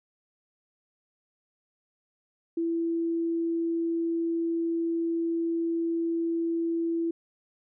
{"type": "tone", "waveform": "sine", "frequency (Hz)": 333.3, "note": "E4", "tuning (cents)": 19, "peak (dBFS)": -25, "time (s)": [2.57, 7.11], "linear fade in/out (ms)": 5, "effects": []}